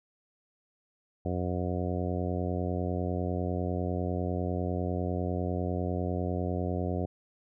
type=harmonic tone; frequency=90 Hz; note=F#2; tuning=47 cents flat; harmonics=1 / 2 / 3 / 4 / 5 / 6 / 7 / 8; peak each=-32 / -35 / -37 / -38 / -39 / -40 / -40 / -41 dBFS; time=1.25-7.06 s; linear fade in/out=5 ms; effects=none